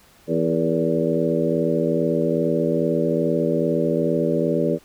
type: harmonic tone with a mistuned harmonic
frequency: 82.41 Hz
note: E2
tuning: in tune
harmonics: 2 / 3 / 4 / 5 / 6 / 7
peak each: -25 / -25 / -25 / -25 / -25 / -25 dBFS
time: 0.27-4.79 s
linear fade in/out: 50 ms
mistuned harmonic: 6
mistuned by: -49 cents
effects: pink hiss -53 dBFS RMS until 4.84 s